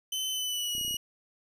sawtooth tone with pitch glide, 3049 to 2900 Hz, G7 to F#7, -49 to -35 cents, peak -27 dBFS, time 0.12-0.97 s, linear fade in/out 5 ms, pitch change -86 cents, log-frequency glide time 0.31-0.79 s
clicks, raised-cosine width 3 ms, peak -34 dBFS, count 7, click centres 0.751 / 0.781 / 0.812 / 0.849 / 0.88 / 0.91 / 0.943 s
effects none

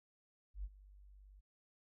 sine tone with ADSR envelope, 49 Hz, G1, in tune, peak -38 dBFS, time 0.54-1.41 s, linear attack 100 ms, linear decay 43 ms, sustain -19 dB, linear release 19 ms, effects none

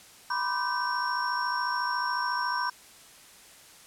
sine tone cluster, 979 / 1033 / 1179 / 1542 / 5510 Hz, B5 / C6 / D6 / G6 / F8, -15 / -22 / +6 / -29 / -24 cents, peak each -30 / -35 / -35 / -32 / -37 dBFS, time 0.3-2.7 s, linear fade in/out 5 ms, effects white hiss -52 dBFS RMS until 3.86 s + low-pass 11000 Hz 12 dB/octave

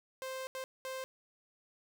sawtooth tone bursts at uneven times, 523.3 Hz, C5, in tune, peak -35 dBFS, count 3, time 0.22-0.47 / 0.55-0.64 / 0.85-1.04 s, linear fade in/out 0 ms, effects none

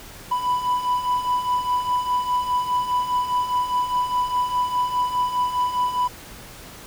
triangle beating tone pair, 987.8 / 992.7 Hz, B5 / B5, 0 / +9 cents, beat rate 4.9 Hz, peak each -25 / -19 dBFS, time 0.31-6.08 s, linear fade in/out 10 ms, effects pink hiss -41 dBFS RMS until 6.86 s

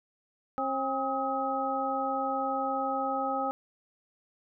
harmonic tone with a mistuned harmonic, 268.3 Hz, C4, 44 cents sharp, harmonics 1 / 2 / 3 / 5, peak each -36 / -34 / -31 / -33 dBFS, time 0.58-3.51 s, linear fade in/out 0 ms, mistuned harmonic 5, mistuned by -93 cents, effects none

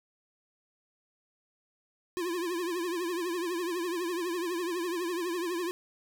square tone with vibrato, 348.5 Hz, F4, 4 cents flat, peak -31 dBFS, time 2.17-5.71 s, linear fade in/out 0 ms, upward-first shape triangle, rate 12 Hz, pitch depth 120 cents each way, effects none

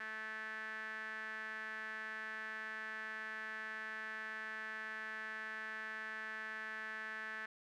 sawtooth tone with band-pass filter, 218.2 Hz, A3, 14 cents flat, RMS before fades -45 dBFS, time 0-7.46 s, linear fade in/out 5 ms, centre 1700 Hz, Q 6.7, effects none

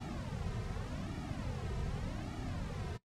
brown noise with flanger, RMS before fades -40 dBFS, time 0-2.98 s, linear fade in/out 20 ms, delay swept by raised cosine 1.9 to 3.6 ms, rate 0.85 Hz, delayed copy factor -0.9, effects noise-tail reverb RT60 0.1 s tail -17 dB re dry + low-pass 8000 Hz 12 dB/octave

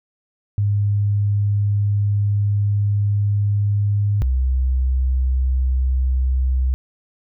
sine tone pair in turn, 102.3 / 64.44 Hz, G#2 / C2, -26 / -26 cents, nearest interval minor sixth, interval 800 cents, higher first, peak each -15 dBFS, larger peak neither, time 0.58-4.22 / 4.22-6.74 s, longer first, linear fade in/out 0 ms, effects none

